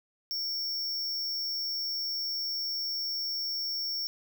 square tone, 5470 Hz, F8, 37 cents flat, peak -31 dBFS, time 0.31-4.07 s, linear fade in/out 0 ms, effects none

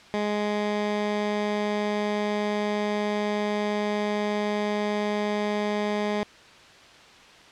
15% pulse tone, 208.4 Hz, G#3, 6 cents sharp, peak -18 dBFS, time 0.14-6.23 s, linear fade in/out 0 ms, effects white hiss -49 dBFS RMS until 7.51 s + low-pass 4000 Hz 12 dB/octave

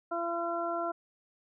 harmonic tone, 340 Hz, F4, 46 cents flat, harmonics 1 / 2 / 3 / 4, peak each -37 / -33 / -40 / -36 dBFS, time 0.11-0.92 s, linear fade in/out 10 ms, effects none

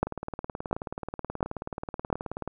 two click trains, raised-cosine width 1 ms, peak -9 / -19 dBFS, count 4 / 46, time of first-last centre 0.03-2.128 / 0.07-2.476 s, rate 1.43 / 18.7 Hz, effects none

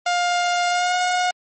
sawtooth tone with pitch glide, 706 to 722.9 Hz, F5 to F#5, +19 to -40 cents, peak -14 dBFS, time 0.06-1.31 s, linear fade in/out 5 ms, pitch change +41 cents, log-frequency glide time 0.68-0.96 s, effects low-pass 11000 Hz 12 dB/octave + MP3 32 kbps

